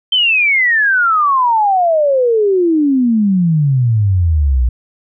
sine exponential sweep, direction down, 3136 to 58.27 Hz, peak -9 dBFS, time 0.12-4.69 s, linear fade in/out 5 ms, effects none

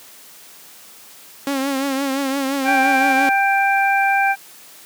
sawtooth tone with vibrato, 272.7 Hz, C#4, 28 cents flat, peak -15 dBFS, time 1.47-3.29 s, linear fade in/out 0 ms, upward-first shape triangle, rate 5.8 Hz, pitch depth 67 cents each way
harmonic tone, 788 Hz, G5, 9 cents sharp, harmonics 1 / 2 / 3, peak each -16 / -19 / -21 dBFS, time 2.64-4.36 s, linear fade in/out 50 ms
effects white hiss -43 dBFS RMS until 4.85 s + high-pass 150 Hz 12 dB/octave

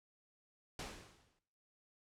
pink noise with exponential decay, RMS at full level -42 dBFS, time 0.79-1.39 s, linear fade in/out 2 ms, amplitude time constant 130 ms, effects noise-tail reverb RT60 0.8 s tail -19 dB re dry + low-pass 8000 Hz 12 dB/octave

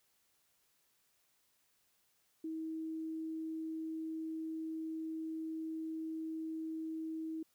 sine tone, 319.9 Hz, D#4, 48 cents sharp, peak -38 dBFS, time 2.44-7.43 s, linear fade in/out 5 ms, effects white hiss -75 dBFS RMS until 7.54 s

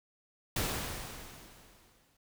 pink noise with exponential decay, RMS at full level -31 dBFS, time 0.56-2.17 s, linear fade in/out 5 ms, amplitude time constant 350 ms, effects none

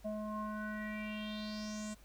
square tone with low-pass filter sweep, 212.8 Hz, G#3, 42 cents sharp, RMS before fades -41 dBFS, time 0.04-1.95 s, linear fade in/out 20 ms, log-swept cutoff 680 to 8000 Hz, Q 5.4, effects added 50 Hz sine -58 dBFS peak until 2.04 s + pink hiss -64 dBFS RMS until 2.04 s

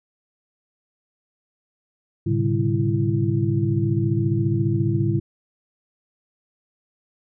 sine tone cluster, 107.9 / 128.3 / 142.8 / 196.7 / 334.2 Hz, A2 / C3 / D3 / G3 / E4, -33 / -34 / -48 / +6 / +24 cents, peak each -22 / -26 / -24 / -28 / -25 dBFS, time 2.26-5.2 s, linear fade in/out 10 ms, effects none

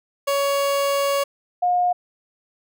30% pulse / sine tone pair in turn, 560 / 715.7 Hz, C#5 / F5, +18 / +42 cents, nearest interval major third, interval 424 cents, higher second, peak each -16 dBFS, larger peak neither, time 0.27-1.24 / 1.62-1.93 s, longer first, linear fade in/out 10 ms, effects none

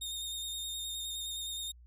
sawtooth tone with vibrato, 3680 Hz, A#7, 23 cents flat, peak -34 dBFS, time 0.01-1.72 s, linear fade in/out 10 ms, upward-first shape square, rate 9.6 Hz, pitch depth 17 cents each way, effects added 60 Hz sine -53 dBFS peak until 1.86 s

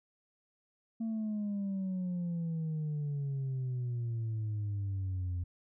sine exponential sweep, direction down, 227.6 to 87.31 Hz, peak -30 dBFS, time 1-5.44 s, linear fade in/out 10 ms, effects tanh soft clip ceiling -31 dBFS

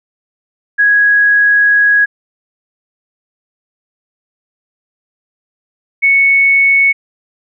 sine tone pair in turn, 1661.2 / 2213 Hz, G#6 / C#7, 0 / -3 cents, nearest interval perfect fourth, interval 497 cents, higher second, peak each -6 dBFS, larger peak neither, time 0.78-2.06 / 6.02-6.93 s, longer first, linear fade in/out 20 ms, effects none

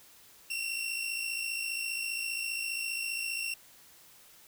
sawtooth tone pair together, 2688 / 2743 Hz, E7 / F7, +33 / -32 cents, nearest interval unison, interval 35 cents, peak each -34 / -31 dBFS, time 0.5-3.54 s, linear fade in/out 5 ms, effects white hiss -57 dBFS RMS until 4.47 s

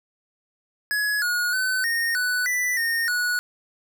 square tone with pitch steps, 1685 / 1446 / 1515 / 1849 / 1488 / 1981 / 1841 / 1465 Hz, G#6 / F#6 / F#6 / A#6 / F#6 / B6 / A#6 / F#6, +25 / -40 / +40 / -15 / +9 / +5 / -22 / -18 cents, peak -22 dBFS, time 0.91-3.39 s, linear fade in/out 0 ms, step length 310 ms, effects none

